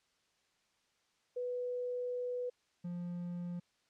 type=tone pair in turn; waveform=sine / triangle; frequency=493.9 / 175.18 Hz; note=B4 / F3; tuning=0 / +6 cents; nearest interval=octave + tritone; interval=1794 cents; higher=first; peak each=-35 / -36 dBFS; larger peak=first; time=1.36-2.5 / 2.84-3.6 s; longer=first; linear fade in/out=10 ms; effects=white hiss -75 dBFS RMS until 3.89 s + low-pass 6000 Hz 12 dB/octave